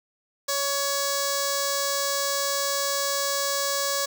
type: tone with notch filter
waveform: 5% pulse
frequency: 560 Hz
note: C#5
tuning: 18 cents sharp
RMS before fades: -26 dBFS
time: 0.48-4.06 s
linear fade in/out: 10 ms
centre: 2600 Hz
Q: 0.78
effects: none